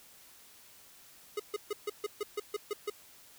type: tone bursts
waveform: square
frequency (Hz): 416.5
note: G#4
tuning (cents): +5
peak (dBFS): -32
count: 10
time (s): 1.37-2.9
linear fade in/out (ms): 5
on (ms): 27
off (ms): 140
effects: white hiss -57 dBFS RMS until 3.38 s